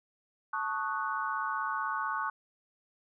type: chord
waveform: sine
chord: D# half-diminished seventh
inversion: second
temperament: equal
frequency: 880 / 1108.7 / 1244.5 / 1480 Hz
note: A5 / C#6 / D#6 / F#6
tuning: 0 / 0 / 0 / 0 cents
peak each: -37 / -34 / -38 / -36 dBFS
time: 0.53-2.3 s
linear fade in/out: 5 ms
effects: none